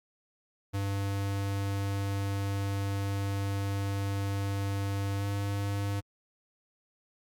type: tone with pitch glide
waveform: square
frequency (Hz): 99.2 to 100.35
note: G2 to G2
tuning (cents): +21 to +41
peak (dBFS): -30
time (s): 0.73-6.01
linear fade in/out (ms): 20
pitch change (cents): +20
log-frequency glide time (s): 5.18-5.24
effects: Opus 48 kbps